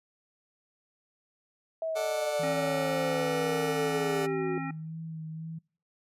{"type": "linear sweep", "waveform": "sine", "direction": "down", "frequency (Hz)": [652, 361.7], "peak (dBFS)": -29, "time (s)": [1.82, 4.58], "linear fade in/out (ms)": 2}
{"type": "chord", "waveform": "sawtooth", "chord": "D major", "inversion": "second", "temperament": "just", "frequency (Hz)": [440.5, 587.3, 734.2], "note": ["A4", "D5", "F#5"], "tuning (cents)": [2, 0, -14], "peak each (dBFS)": -33, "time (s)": [1.95, 4.27], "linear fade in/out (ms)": 20}
{"type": "tone with vibrato", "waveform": "sine", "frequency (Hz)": 160.3, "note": "E3", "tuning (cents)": -48, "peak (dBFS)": -36, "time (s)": [2.39, 5.59], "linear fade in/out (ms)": 10, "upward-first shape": "sine", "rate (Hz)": 2, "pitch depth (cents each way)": 24}
{"type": "harmonic tone", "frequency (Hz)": 269.6, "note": "C#4", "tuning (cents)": -48, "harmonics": [1, 3, 5, 7, 9], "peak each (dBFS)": [-35, -40, -42, -43, -45], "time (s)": [2.43, 4.71], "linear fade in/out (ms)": 5}
{"effects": ["noise-tail reverb RT60 0.5 s tail -26 dB re dry", "resampled to 32000 Hz"]}